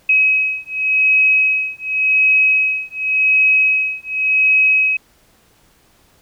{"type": "beating tone pair", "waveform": "sine", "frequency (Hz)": [2547, 2547.89], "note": ["D#7", "D#7"], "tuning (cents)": [40, 40], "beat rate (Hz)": 0.89, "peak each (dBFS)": -15, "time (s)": [0.09, 4.97], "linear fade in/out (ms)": 5, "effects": ["pink hiss -54 dBFS RMS until 6.21 s"]}